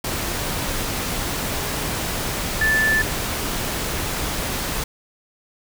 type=tone in noise; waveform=sine; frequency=1753 Hz; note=A6; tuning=7 cents flat; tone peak=-16 dBFS; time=2.61-3.02 s; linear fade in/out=5 ms; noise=pink; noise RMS=-25 dBFS; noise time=0.04-4.84 s; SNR=+6 dB; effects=none